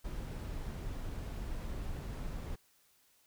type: noise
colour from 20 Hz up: brown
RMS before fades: -40 dBFS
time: 0.04-2.56 s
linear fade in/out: 10 ms
effects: white hiss -69 dBFS RMS until 3.26 s